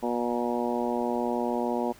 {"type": "harmonic tone with a mistuned harmonic", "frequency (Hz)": 120.5, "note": "B2", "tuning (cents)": -42, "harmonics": [2, 3, 4, 5, 6, 7, 8], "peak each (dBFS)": [-30, -32, -33, -34, -35, -35, -36], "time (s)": [0.02, 1.93], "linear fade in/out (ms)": 20, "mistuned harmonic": 8, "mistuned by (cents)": -25, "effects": ["pink hiss -53 dBFS RMS until 1.99 s"]}